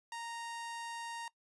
sawtooth tone, 930 Hz, A#5, 4 cents flat, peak -37 dBFS, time 0.12-1.28 s, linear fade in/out 2 ms, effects noise-tail reverb RT60 0.1 s tail -21 dB re dry + resampled to 24000 Hz

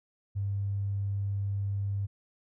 triangle tone with tanh clipping, 99.6 Hz, G2, 28 cents sharp, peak -28 dBFS, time 0.35-2.07 s, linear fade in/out 20 ms, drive 3 dB, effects none

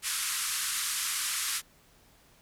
white band-pass noise, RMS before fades -32 dBFS, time 0.02-1.62 s, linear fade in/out 50 ms, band 1100 to 12000 Hz, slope 48 dB/octave, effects pink hiss -61 dBFS RMS until 2.41 s

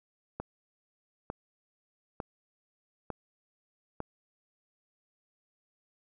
click train, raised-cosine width 1 ms, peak -21 dBFS, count 5, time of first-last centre 0.4-4.004 s, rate 1.11 Hz, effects none

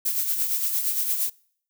violet noise with tremolo, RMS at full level -23 dBFS, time 0.05-1.3 s, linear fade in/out 10 ms, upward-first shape sine, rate 8.7 Hz, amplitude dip 50%, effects noise-tail reverb RT60 0.6 s tail -25 dB re dry

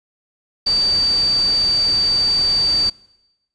sine tone in noise, 4628 Hz, D8, 26 cents flat, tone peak -14 dBFS, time 0.66-2.9 s, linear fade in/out 10 ms, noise pink, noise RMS -31 dBFS, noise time 0.66-2.9 s, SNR +14 dB, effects noise-tail reverb RT60 1.0 s tail -23 dB re dry + resampled to 22050 Hz

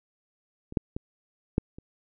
clicks, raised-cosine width 3 ms, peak -27 / -9 / -19 / -9 / -29 dBFS, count 5, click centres 0.724 / 0.772 / 0.965 / 1.581 / 1.785 s, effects none

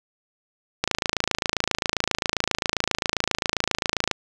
click train, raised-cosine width 0.2 ms, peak -3 dBFS, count 91, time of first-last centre 0.84-4.113 s, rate 27.5 Hz, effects none

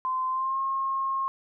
sine tone with pitch glide, 1034 to 1076 Hz, C6 to C6, -21 to +48 cents, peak -25 dBFS, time 0.05-1.28 s, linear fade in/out 0 ms, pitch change +69 cents, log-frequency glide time 0.29-0.59 s, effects none

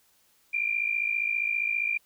sine tone pair together, 2349 / 2404 Hz, D7 / D7, 0 / +40 cents, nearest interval unison, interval 40 cents, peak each -29 / -27 dBFS, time 0.53-1.98 s, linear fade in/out 10 ms, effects white hiss -65 dBFS RMS until 2.05 s

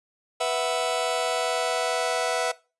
sawtooth chord, B suspended fourth, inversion none, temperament just, 493.9 / 658.5 / 740.8 Hz, B4 / E5 / F#5, 0 / -2 / +2 cents, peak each -24 / -22 / -25 dBFS, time 0.4-2.52 s, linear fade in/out 10 ms, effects noise-tail reverb RT60 0.3 s tail -20 dB re dry + resampled to 24000 Hz

